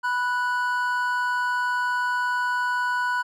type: tone pair together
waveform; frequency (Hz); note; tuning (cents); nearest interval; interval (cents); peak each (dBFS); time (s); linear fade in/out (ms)
triangle; 987.8 / 1477.2; B5 / F#6; 0 / -3; perfect fifth; 697; -23 / -23; 0.03-3.23; 20
effects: none